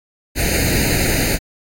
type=noise with comb filter; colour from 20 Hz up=pink; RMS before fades=-17 dBFS; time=0.35-1.39 s; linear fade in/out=50 ms; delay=0.45 ms; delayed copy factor=+1; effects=AAC 64 kbps